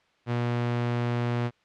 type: tone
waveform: sawtooth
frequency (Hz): 120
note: B2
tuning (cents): -49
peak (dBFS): -21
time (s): 0.26-1.51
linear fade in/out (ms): 50
effects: white hiss -65 dBFS RMS until 1.64 s + low-pass 3000 Hz 12 dB/octave